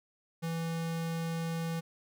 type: tone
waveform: square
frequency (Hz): 165.2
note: E3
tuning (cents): +4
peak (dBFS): -33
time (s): 0.42-1.81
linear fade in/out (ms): 20
effects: none